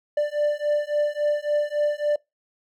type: beating tone pair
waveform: triangle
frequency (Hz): 589 / 592.6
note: D5 / D5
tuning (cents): +5 / +15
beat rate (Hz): 3.6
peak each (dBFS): -22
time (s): 0.17-2.16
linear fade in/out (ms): 5
effects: noise-tail reverb RT60 0.2 s tail -24 dB re dry